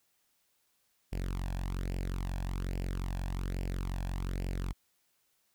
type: tone with flanger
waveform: sawtooth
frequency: 45.57 Hz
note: F#1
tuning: 26 cents flat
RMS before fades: -35 dBFS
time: 1.12-4.73 s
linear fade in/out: 10 ms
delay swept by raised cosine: 0.39 to 1.21 ms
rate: 1.2 Hz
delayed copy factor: +0.7
effects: white hiss -74 dBFS RMS until 5.54 s